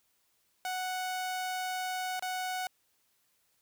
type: tone with dropouts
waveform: sawtooth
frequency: 740 Hz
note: F#5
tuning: in tune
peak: -29 dBFS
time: 0.65-2.67 s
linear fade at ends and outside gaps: 1 ms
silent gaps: 2.195-2.224 s
effects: white hiss -73 dBFS RMS until 3.61 s